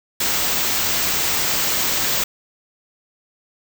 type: band-stop noise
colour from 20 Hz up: white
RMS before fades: -20 dBFS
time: 0.2-2.24 s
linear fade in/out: 5 ms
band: 8600 to 13000 Hz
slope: 96 dB/octave
effects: none